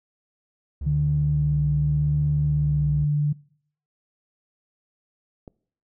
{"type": "tone with vibrato", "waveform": "triangle", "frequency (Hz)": 69.9, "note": "C#2", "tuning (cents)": 15, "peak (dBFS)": -26, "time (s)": [0.81, 3.05], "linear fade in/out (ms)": 5, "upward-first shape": "triangle", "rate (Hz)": 0.85, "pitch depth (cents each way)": 130}
{"type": "tone", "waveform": "sine", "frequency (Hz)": 147.3, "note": "D3", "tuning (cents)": 6, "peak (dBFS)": -19, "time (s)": [0.86, 3.33], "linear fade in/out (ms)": 10}
{"type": "click", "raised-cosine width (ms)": 2, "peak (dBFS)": -27, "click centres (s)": 5.478}
{"effects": ["noise-tail reverb RT60 0.6 s tail -23 dB re dry"]}